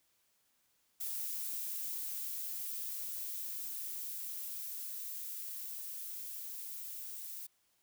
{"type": "noise with level ramp", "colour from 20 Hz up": "violet", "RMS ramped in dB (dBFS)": [-39, -45], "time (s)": [1, 7.47], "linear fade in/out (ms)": 10, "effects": ["white hiss -75 dBFS RMS until 7.82 s"]}